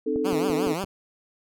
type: chord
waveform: sine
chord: A diminished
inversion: first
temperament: equal with one note detuned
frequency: 261.6 / 305.8 / 440 Hz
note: C4 / Eb4 / A4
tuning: 0 / -30 / 0 cents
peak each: -29 / -28 / -25 dBFS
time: 0.06-0.74 s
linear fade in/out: 10 ms
type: click train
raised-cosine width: 2 ms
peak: -20 dBFS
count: 5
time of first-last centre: 0.16-0.84 s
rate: 5.88 Hz
type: tone with vibrato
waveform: 10% pulse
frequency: 174.61 Hz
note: F3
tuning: in tune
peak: -19 dBFS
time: 0.24-0.85 s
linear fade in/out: 20 ms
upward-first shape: triangle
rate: 5.6 Hz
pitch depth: 250 cents each way
effects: none